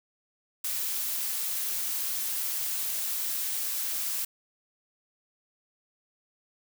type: noise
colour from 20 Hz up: blue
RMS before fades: -31 dBFS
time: 0.64-4.25 s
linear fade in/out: 5 ms
effects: none